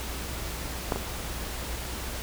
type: clicks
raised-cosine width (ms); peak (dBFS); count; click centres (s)
1; -11 / -16; 2; 0.922 / 0.96
effects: added 60 Hz sine -37 dBFS peak until 2.22 s + pink hiss -36 dBFS RMS until 2.22 s